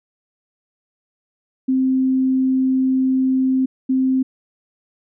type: tone bursts at uneven times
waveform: sine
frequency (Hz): 261.4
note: C4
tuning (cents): -1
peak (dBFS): -14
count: 2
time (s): 1.68-3.66 / 3.89-4.23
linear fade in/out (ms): 10
effects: none